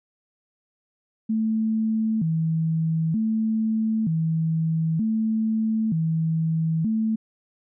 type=tone with vibrato; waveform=sine; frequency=188.6 Hz; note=F#3; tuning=33 cents sharp; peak=-20 dBFS; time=1.29-7.16 s; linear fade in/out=10 ms; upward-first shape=square; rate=0.54 Hz; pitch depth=270 cents each way; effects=none